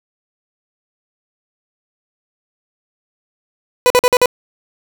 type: tone bursts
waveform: 30% pulse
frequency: 496.3 Hz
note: B4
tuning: 8 cents sharp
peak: -5 dBFS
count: 5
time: 3.86-4.258 s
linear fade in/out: 0 ms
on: 42 ms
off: 47 ms
effects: 7-bit